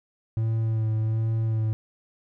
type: tone with vibrato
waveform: triangle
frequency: 111 Hz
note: A2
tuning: 16 cents sharp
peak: -20 dBFS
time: 0.37-1.73 s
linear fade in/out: 0 ms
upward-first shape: sine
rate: 1.3 Hz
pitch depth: 24 cents each way
effects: none